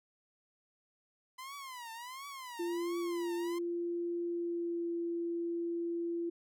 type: tone with vibrato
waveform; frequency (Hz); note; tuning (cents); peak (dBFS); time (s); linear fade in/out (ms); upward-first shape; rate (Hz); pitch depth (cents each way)
sawtooth; 1012; B5; +42; -40; 1.38-3.59; 10; triangle; 1.4; 220
type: tone with pitch glide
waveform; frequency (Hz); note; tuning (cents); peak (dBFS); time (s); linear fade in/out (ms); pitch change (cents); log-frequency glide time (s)
sine; 344.6 to 340.2; F4 to F4; -23 to -45; -33; 2.59-6.3; 10; -22; 4.24-4.92
effects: none